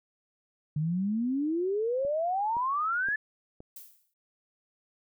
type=exponential sweep; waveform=sine; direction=up; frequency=146.83 to 1751 Hz; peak=-26 dBFS; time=0.76-3.16 s; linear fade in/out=5 ms
type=click train; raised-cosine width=2 ms; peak=-32 dBFS; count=4; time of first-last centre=2.05-3.604 s; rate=1.93 Hz
type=noise with exponential decay; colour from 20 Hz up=violet; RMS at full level=-42 dBFS; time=3.76-4.14 s; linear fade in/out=5 ms; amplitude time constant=81 ms
effects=none